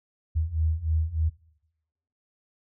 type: beating tone pair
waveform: sine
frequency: 77.78 / 81.08 Hz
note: D#2 / E2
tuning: 0 / -28 cents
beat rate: 3.3 Hz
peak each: -27 / -25 dBFS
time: 0.35-1.3 s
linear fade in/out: 20 ms
effects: noise-tail reverb RT60 0.9 s tail -23 dB re dry